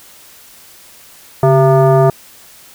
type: tone with frequency modulation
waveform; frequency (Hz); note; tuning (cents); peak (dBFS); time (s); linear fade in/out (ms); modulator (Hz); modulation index
sine; 140.2; C#3; +20; -6; 1.43-2.1; 2; 531; 1.3
effects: white hiss -41 dBFS RMS until 2.74 s